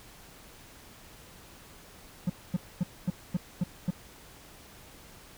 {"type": "tone bursts", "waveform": "triangle", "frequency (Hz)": 178, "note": "F3", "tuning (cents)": 33, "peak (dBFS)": -22, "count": 7, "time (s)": [2.27, 3.906], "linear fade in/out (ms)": 5, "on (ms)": 28, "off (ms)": 240, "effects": ["pink hiss -52 dBFS RMS until 5.37 s"]}